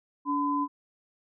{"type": "tone pair together", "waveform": "sine", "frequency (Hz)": [287.5, 1013.1], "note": ["D4", "B5"], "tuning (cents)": [-37, 44], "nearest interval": "octave + minor seventh", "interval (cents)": 2181, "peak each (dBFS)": [-28, -27], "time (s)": [0.25, 0.68], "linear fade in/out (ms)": 50, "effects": []}